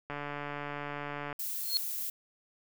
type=click train; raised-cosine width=0.5 ms; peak=-23 dBFS; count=179; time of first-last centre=0.1-1.328 s; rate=145 Hz
type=noise; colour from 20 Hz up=violet; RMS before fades=-36 dBFS; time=1.39-2.1 s; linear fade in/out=5 ms
type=tone with exponential growth; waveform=sine; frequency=4277 Hz; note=C8; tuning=37 cents sharp; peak=-22 dBFS; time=1.6-1.77 s; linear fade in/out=0 ms; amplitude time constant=35 ms
effects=none